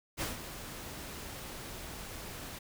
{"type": "noise with ADSR envelope", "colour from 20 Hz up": "pink", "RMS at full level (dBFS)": -34, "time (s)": [0.17, 2.59], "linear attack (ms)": 40, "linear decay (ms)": 150, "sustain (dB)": -10, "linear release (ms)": 10, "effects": []}